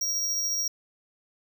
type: tone with tremolo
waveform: square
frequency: 5650 Hz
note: F8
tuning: 19 cents sharp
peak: -25 dBFS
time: 0.01-0.68 s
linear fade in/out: 5 ms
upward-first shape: triangle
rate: 14 Hz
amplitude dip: 25%
effects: none